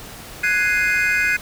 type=chord; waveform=triangle; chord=Ab dominant seventh; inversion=third; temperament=equal; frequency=1480 / 1661.2 / 2093 / 2489 Hz; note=Gb6 / Ab6 / C7 / Eb7; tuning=0 / 0 / 0 / 0 cents; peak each=-20 dBFS; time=0.43-1.37 s; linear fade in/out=10 ms; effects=pink hiss -37 dBFS RMS until 1.41 s